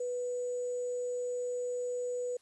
sine tone with sample-and-hold, 493.9 Hz, B4, in tune, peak -32 dBFS, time 0-2.37 s, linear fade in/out 5 ms, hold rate 7350 Hz, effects white hiss -68 dBFS RMS until 2.41 s + resampled to 24000 Hz

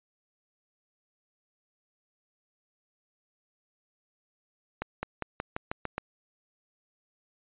accelerating click train, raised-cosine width 0.5 ms, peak -16 dBFS, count 8, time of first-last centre 4.82-5.981 s, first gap 210 ms, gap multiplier 0.92, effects resampled to 8000 Hz

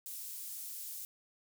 pink high-pass noise, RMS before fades -44 dBFS, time 0.06-1.05 s, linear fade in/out 0 ms, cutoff 10000 Hz, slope 12 dB/octave, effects none

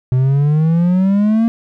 triangle exponential sweep, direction up, 125.6 to 232.5 Hz, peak -8 dBFS, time 0.12-1.48 s, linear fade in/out 0 ms, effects none

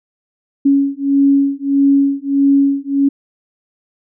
sine beating tone pair, 277.2 / 278.8 Hz, C#4 / C#4, 0 / +10 cents, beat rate 1.6 Hz, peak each -13 dBFS, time 0.65-3.09 s, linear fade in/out 10 ms, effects none

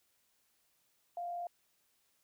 sine tone with frequency modulation, 698.5 Hz, F5, in tune, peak -37 dBFS, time 1.17-1.47 s, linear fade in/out 2 ms, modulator 45.4 Hz, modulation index 0.29, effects white hiss -75 dBFS RMS until 2.23 s

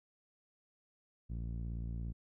sawtooth tone with low-pass filter, 57.4 Hz, A#1, 26 cents flat, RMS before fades -40 dBFS, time 1.29-2.13 s, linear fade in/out 20 ms, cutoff 180 Hz, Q 1.1, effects none

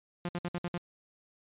sawtooth tone bursts, 174.61 Hz, F3, in tune, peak -28 dBFS, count 6, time 0.25-0.778 s, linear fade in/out 2 ms, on 38 ms, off 60 ms, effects resampled to 8000 Hz

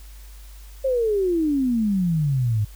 sine exponential sweep, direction down, 545 to 101.6 Hz, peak -18 dBFS, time 0.84-2.65 s, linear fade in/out 10 ms, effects added 50 Hz sine -39 dBFS peak until 2.75 s + white hiss -51 dBFS RMS until 2.75 s

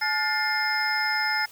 sine tone cluster, 857 / 1428 / 1769 / 2111 / 5140 Hz, A5 / F6 / A6 / C7 / E8, -46 / +38 / +9 / +15 / -45 cents, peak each -29 dBFS, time 0.01-1.46 s, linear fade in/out 10 ms, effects white hiss -50 dBFS RMS until 1.51 s

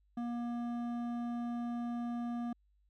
sine tone with hard clipping, 238.1 Hz, A#3, 37 cents sharp, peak -37 dBFS, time 0.17-2.53 s, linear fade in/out 5 ms, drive 10 dB, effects added 50 Hz sine -68 dBFS peak until 2.89 s

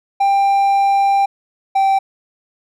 triangle tone pair in turn, 792 / 778.8 Hz, G5 / G5, +18 / -12 cents, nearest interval unison, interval 30 cents, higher first, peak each -9 dBFS, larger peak neither, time 0.2-1.26 / 1.75-1.99 s, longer first, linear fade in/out 10 ms, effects none

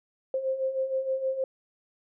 sine beating tone pair, 523.3 / 529.7 Hz, C5 / C5, 0 / +21 cents, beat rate 6.4 Hz, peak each -33 / -27 dBFS, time 0.34-1.44 s, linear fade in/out 2 ms, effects none

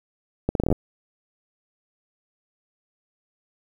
accelerating click train, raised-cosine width 2 ms, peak -8 dBFS, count 9, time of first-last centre 0.49-0.726 s, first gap 62 ms, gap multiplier 0.77, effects 8-bit

